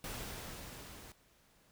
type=noise with level ramp; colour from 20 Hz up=pink; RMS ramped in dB=-42 to -53 dBFS; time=0.04-1.12 s; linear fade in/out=2 ms; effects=pink hiss -68 dBFS RMS until 1.71 s